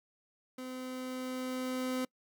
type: tone with level ramp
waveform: 30% pulse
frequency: 256.1 Hz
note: C4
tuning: 37 cents flat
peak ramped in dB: -38 to -29 dBFS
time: 0.58-2.05 s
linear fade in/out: 5 ms
effects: noise-tail reverb RT60 0.1 s tail -25 dB re dry